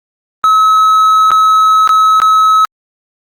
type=tone with dropouts; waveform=triangle; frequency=1287 Hz; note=E6; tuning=42 cents flat; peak=-3 dBFS; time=0.44-2.65 s; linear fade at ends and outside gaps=0 ms; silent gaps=1.306-1.316 / 1.875-1.892 / 2.201-2.218 s; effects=Opus 32 kbps